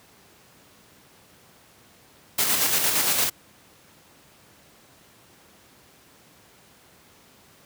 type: noise with tremolo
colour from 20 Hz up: white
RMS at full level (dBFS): -21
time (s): 2.38-3.3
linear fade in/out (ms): 10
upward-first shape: square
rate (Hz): 8.7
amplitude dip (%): 35
effects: pink hiss -54 dBFS RMS until 7.65 s + high-pass 100 Hz 12 dB/octave

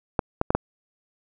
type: clicks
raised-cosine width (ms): 1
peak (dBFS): -6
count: 4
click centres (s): 0.192 / 0.414 / 0.505 / 0.55
effects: none

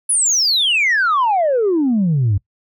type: exponential sweep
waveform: sine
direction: down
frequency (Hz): 10410 to 92.5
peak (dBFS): -11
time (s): 0.09-2.38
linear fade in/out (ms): 10
effects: noise-tail reverb RT60 0.1 s tail -22 dB re dry + tanh soft clip ceiling -10 dBFS

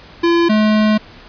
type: tone pair in turn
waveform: square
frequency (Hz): 340 / 214.2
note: F4 / A3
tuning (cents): -46 / -46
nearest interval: minor sixth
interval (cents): 800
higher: first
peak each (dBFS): -11 / -11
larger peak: neither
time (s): 0.23-0.49 / 0.49-0.98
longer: second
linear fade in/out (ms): 10
effects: pink hiss -40 dBFS RMS until 1.28 s + resampled to 11025 Hz

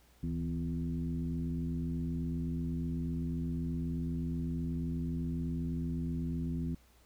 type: tone with frequency modulation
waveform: sine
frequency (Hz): 163.7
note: E3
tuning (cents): -12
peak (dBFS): -32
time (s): 0.23-6.75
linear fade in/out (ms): 5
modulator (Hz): 88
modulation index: 1.2
effects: added 60 Hz sine -63 dBFS peak until 7.05 s + pink hiss -66 dBFS RMS until 7.05 s

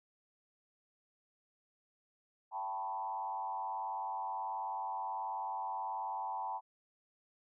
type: tone with frequency modulation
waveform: sine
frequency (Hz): 880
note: A5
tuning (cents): 0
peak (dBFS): -36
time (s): 2.51-6.61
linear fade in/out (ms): 50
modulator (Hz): 98.6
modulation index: 1.3
effects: none

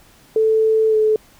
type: tone with pitch glide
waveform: sine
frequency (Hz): 440 to 432.4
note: A4 to A4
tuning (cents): 0 to -30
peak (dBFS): -12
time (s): 0.36-1.16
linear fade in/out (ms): 2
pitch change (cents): -30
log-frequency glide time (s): 0.89-0.96
effects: pink hiss -50 dBFS RMS until 1.39 s

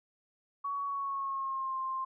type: tone with pitch glide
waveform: sine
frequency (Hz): 1123 to 1053.9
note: C#6 to C6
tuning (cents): +22 to +12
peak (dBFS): -32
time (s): 0.64-2.05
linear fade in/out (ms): 10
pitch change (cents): -110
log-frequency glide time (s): 0.86-1.77
effects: none

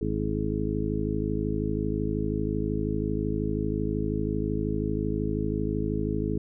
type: harmonic tone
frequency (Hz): 52.8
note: G#1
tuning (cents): +29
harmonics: 1 / 2 / 3 / 4 / 5 / 6 / 8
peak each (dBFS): -33 / -33 / -33 / -33 / -33 / -33 / -33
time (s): 0.01-6.38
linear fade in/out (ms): 5
effects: none

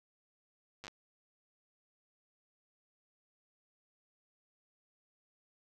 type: slowing click train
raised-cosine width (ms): 0.2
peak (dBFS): -29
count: 5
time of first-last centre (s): 0.84-0.881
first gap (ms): 8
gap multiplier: 1.16
effects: none

